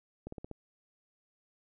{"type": "slowing click train", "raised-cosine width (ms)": 2, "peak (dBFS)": -28, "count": 5, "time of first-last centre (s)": [0.27, 0.513], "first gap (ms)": 54, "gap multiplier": 1.08, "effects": []}